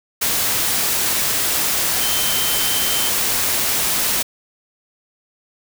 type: tone in noise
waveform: sine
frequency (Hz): 3100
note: G7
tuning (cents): -20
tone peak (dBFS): -25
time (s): 2.01-3.1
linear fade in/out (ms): 10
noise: white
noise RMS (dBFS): -19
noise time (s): 0.21-4.23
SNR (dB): -9
effects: none